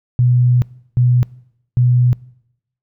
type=tone bursts at uneven times; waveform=sine; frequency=123.47 Hz; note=B2; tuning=in tune; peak=-9 dBFS; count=3; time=0.19-0.62 / 0.97-1.23 / 1.77-2.13 s; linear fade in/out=0 ms; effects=noise-tail reverb RT60 0.8 s tail -23 dB re dry